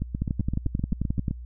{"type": "two click trains", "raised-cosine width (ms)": 5, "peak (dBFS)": [-13, -15], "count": [13, 11], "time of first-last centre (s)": [[0.22, 1.282], [0.02, 1.31]], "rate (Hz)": [11.3, 7.75], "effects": ["added 60 Hz sine -36 dBFS peak until 1.45 s"]}